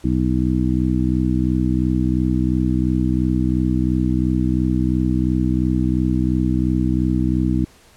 harmonic tone, 62.9 Hz, B1, 32 cents sharp, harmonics 1 / 2 / 3 / 4 / 5, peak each -22 / -22 / -22 / -22 / -22 dBFS, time 0.04-7.65 s, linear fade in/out 5 ms, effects pink hiss -50 dBFS RMS until 7.96 s + low-pass 11000 Hz 12 dB/octave

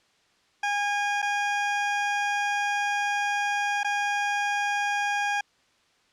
20% pulse tone with dropouts, 817 Hz, G#5, 29 cents flat, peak -19 dBFS, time 0.63-5.41 s, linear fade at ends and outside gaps 5 ms, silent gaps 1.219-1.225 / 3.833-3.845 s, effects white hiss -64 dBFS RMS until 6.12 s + low-pass 5000 Hz 12 dB/octave

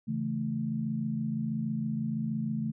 sine chord, A major, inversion first, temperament equal, 138.59 / 164.81 / 220 Hz, C#3 / E3 / A3, 0 / 0 / 0 cents, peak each -35 / -36 / -31 dBFS, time 0.07-2.72 s, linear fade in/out 20 ms, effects none

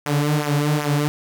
sawtooth tone with flanger, 147.5 Hz, D3, 8 cents sharp, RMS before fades -20 dBFS, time 0.06-1.08 s, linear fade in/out 0 ms, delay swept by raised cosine 0.23 to 5.63 ms, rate 2.6 Hz, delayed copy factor -0.75, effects none

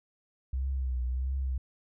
sine tone with vibrato, 64.3 Hz, C2, 30 cents flat, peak -28 dBFS, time 0.53-1.58 s, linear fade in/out 5 ms, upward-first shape triangle, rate 1.5 Hz, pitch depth 85 cents each way, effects none

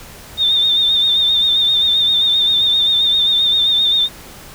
sine tone with vibrato, 3628 Hz, A#7, 48 cents flat, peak -11 dBFS, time 0.37-4.09 s, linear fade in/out 50 ms, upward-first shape sine, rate 7.6 Hz, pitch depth 45 cents each way, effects pink hiss -37 dBFS RMS until 4.54 s

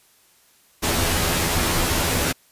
pink noise with comb filter, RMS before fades -21 dBFS, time 0.82-2.33 s, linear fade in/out 20 ms, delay 12 ms, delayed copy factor +0.8, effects white hiss -57 dBFS RMS until 2.51 s + resampled to 32000 Hz

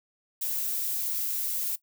violet noise, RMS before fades -30 dBFS, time 0.41-1.76 s, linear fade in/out 10 ms, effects noise-tail reverb RT60 0.1 s tail -17 dB re dry

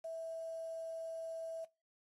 sine tone with quantisation, 654 Hz, E5, 14 cents flat, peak -40 dBFS, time 0.04-1.65 s, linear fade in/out 10 ms, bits 10, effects noise-tail reverb RT60 0.3 s tail -23 dB re dry + AAC 32 kbps

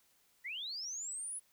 sine linear sweep, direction up, 1864.7 to 10430 Hz, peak -39 dBFS, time 0.44-1.4 s, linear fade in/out 20 ms, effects white hiss -71 dBFS RMS until 1.52 s

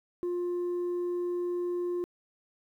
sine tone, 352.8 Hz, F4, 18 cents sharp, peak -26 dBFS, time 0.23-2.04 s, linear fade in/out 0 ms, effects tanh soft clip ceiling -28 dBFS + 11-bit

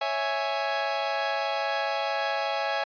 sawtooth chord, C# minor, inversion none, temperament equal, 554.4 / 659.3 / 830.6 Hz, C#5 / E5 / G#5, 0 / 0 / 0 cents, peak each -28 / -27 / -25 dBFS, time 0.01-2.84 s, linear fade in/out 5 ms, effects resampled to 11025 Hz

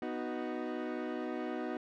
30% pulse chord, B major, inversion none, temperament equal, 246.9 / 311.1 / 370 Hz, B3 / D#4 / F#4, 0 / 0 / 0 cents, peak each -37 / -37 / -38 dBFS, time 0.02-1.77 s, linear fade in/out 2 ms, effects low-pass 2000 Hz 12 dB/octave

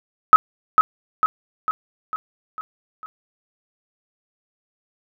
sine tone with echo, 1279 Hz, D#6, 47 cents sharp, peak -3 dBFS, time 0.33-0.36 s, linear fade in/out 0 ms, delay 450 ms, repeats 6, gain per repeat -5 dB, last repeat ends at 3.06 s, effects none

